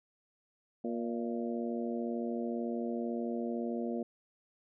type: harmonic tone with a mistuned harmonic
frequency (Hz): 118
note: A#2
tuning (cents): +22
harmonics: 2 / 3 / 4 / 5 / 6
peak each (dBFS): -35 / -39 / -41 / -43 / -45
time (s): 0.84-4.03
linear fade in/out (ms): 5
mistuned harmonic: 6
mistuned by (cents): -61
effects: none